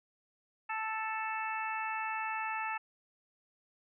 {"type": "harmonic tone", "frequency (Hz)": 440, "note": "A4", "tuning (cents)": 0, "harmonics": [2, 3, 4, 5, 6], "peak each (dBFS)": [-37, -40, -41, -45, -41], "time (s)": [0.69, 2.78], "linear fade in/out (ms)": 10, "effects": []}